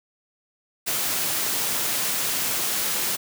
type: high-pass noise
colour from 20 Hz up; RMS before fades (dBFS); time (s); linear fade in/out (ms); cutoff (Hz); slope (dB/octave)
white; -25; 0.86-3.17; 20; 100; 24
effects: none